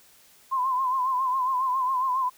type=tone with vibrato; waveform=sine; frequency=1033 Hz; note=C6; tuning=22 cents flat; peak=-22 dBFS; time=0.51-2.3 s; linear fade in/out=20 ms; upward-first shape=sine; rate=7.3 Hz; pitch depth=69 cents each way; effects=white hiss -56 dBFS RMS until 2.37 s